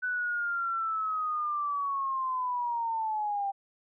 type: linear sweep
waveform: sine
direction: down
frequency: 1500 to 784 Hz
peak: -28 dBFS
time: 0.02-3.52 s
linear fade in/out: 20 ms
effects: none